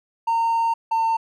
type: tone pair in turn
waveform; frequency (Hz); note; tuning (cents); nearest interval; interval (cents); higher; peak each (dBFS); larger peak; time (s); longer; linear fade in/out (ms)
triangle; 917 / 903.9; A#5 / A5; -29 / +46; unison; 25; first; -15; neither; 0.27-0.74 / 0.91-1.17; first; 10
effects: tanh soft clip ceiling -12 dBFS